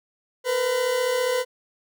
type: tone pair together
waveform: 40% pulse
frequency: 469.1 / 504 Hz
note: A#4 / B4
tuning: +11 / +35 cents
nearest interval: minor second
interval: 124 cents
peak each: -28 / -21 dBFS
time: 0.44-1.45 s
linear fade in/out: 50 ms
effects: none